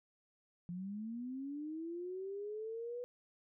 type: linear sweep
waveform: sine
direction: up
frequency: 171.1 to 493.9 Hz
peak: -40 dBFS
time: 0.69-3.04 s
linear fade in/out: 0 ms
effects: none